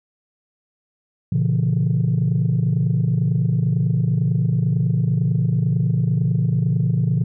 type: chord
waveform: sine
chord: A# diminished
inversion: none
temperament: equal with one note detuned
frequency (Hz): 116.54 / 138.59 / 167.6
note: A#2 / C#3 / E3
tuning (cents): 0 / 0 / +29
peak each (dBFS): -19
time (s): 1.32-7.24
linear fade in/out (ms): 5
effects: tanh soft clip ceiling -11 dBFS